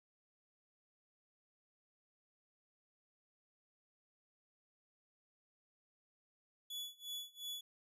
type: tone with tremolo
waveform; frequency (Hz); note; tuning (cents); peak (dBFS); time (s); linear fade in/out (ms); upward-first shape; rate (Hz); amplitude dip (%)
40% pulse; 3415; G#7; +48; -40; 6.7-7.61; 5; sine; 2.8; 95
effects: none